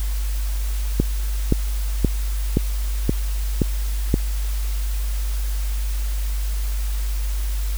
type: click train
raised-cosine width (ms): 3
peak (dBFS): -3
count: 7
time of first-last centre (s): 1-4.141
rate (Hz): 1.91
effects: added 50 Hz sine -20 dBFS peak until 7.77 s + white hiss -37 dBFS RMS until 7.77 s